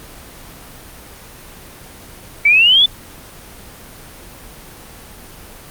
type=exponential sweep; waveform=sine; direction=up; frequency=2258 to 3540 Hz; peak=-7 dBFS; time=2.45-2.86 s; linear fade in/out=5 ms; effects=pink hiss -37 dBFS RMS until 5.7 s + Opus 24 kbps